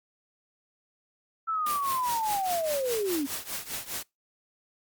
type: linear sweep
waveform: sine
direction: down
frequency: 1335 to 263.5 Hz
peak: -26 dBFS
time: 1.47-3.27 s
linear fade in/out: 20 ms
type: noise with tremolo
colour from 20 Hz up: white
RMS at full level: -32 dBFS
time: 1.66-4.03 s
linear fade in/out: 5 ms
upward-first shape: triangle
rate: 4.9 Hz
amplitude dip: 90%
effects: noise-tail reverb RT60 0.2 s tail -25 dB re dry + Opus 48 kbps